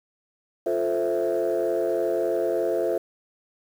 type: chord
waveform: sine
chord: F major seventh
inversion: none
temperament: equal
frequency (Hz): 349.2 / 440 / 523.3 / 659.3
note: F4 / A4 / C5 / E5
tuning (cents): 0 / 0 / 0 / 0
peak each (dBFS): -26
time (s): 0.66-2.98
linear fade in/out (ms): 5
effects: tanh soft clip ceiling -16 dBFS + 8-bit